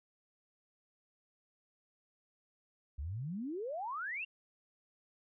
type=exponential sweep; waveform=sine; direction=up; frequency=64.5 to 2833 Hz; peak=-37 dBFS; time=2.98-4.25 s; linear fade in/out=10 ms; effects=none